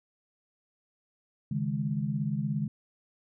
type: chord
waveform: sine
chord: C# suspended second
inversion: none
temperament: equal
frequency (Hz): 138.59 / 155.56 / 207.7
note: C#3 / D#3 / G#3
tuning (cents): 0 / 0 / 0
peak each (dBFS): -32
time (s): 1.51-2.68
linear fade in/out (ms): 5
effects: none